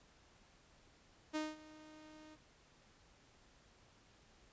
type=tone with ADSR envelope; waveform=sawtooth; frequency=308.8 Hz; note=D#4; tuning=13 cents flat; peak=-32 dBFS; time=1.33-2.37 s; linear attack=27 ms; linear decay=200 ms; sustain=-20 dB; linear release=36 ms; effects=pink hiss -67 dBFS RMS until 4.52 s + resampled to 16000 Hz